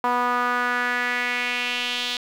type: tone with band-pass filter sweep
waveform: sawtooth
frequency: 245.1 Hz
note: B3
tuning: 13 cents flat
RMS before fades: -24 dBFS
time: 0.04-2.17 s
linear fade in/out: 2 ms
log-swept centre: 1000 to 3600 Hz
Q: 3
effects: 8-bit